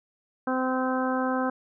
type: harmonic tone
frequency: 258.1 Hz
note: C4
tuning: 23 cents flat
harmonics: 1 / 2 / 3 / 4 / 5 / 6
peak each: -27 / -30 / -32 / -33 / -34 / -35 dBFS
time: 0.47-1.5 s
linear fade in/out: 5 ms
effects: none